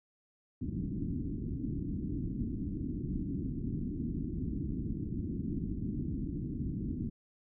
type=low-pass noise; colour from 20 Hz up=white; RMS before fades=-36 dBFS; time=0.61-7.1 s; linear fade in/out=10 ms; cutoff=310 Hz; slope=48 dB/octave; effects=none